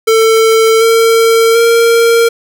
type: tone with pitch steps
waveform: square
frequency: 446.7 / 454.8 / 463 Hz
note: A4 / A#4 / A#4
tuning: +26 / -43 / -12 cents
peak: -6 dBFS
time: 0.07-2.29 s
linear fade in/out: 10 ms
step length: 740 ms
effects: none